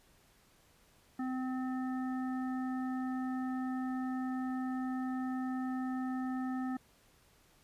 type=harmonic tone; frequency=257.5 Hz; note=C4; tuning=28 cents flat; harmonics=1 / 3 / 5 / 7; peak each=-34 / -44 / -48 / -51 dBFS; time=1.19-6.77 s; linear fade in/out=5 ms; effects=pink hiss -66 dBFS RMS until 7.63 s + resampled to 32000 Hz